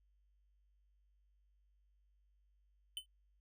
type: tone with exponential decay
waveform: square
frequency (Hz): 3043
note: F#7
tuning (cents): +48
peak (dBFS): -37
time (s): 2.97-3.06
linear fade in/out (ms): 1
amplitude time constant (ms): 19
effects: added 50 Hz sine -70 dBFS peak until 3.4 s